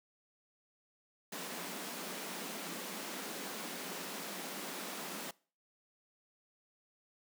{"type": "high-pass noise", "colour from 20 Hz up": "pink", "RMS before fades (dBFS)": -43, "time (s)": [1.32, 5.31], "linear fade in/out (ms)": 5, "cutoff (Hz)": 170, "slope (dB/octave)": 96, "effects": ["noise-tail reverb RT60 0.4 s tail -23 dB re dry"]}